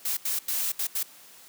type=noise bursts at uneven times; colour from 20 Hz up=blue; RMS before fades=-28 dBFS; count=5; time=0.05-0.17 / 0.25-0.39 / 0.48-0.72 / 0.79-0.87 / 0.95-1.03 s; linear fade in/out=5 ms; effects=white hiss -51 dBFS RMS until 1.48 s + high-pass 150 Hz 12 dB/octave